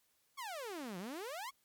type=exponential two-way sweep; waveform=sawtooth; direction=down then up; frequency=1150 to 170 to 1150 Hz; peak=-38 dBFS; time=0.37-1.51 s; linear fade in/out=20 ms; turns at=0.98 s; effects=white hiss -75 dBFS RMS until 1.64 s + MP3 96 kbps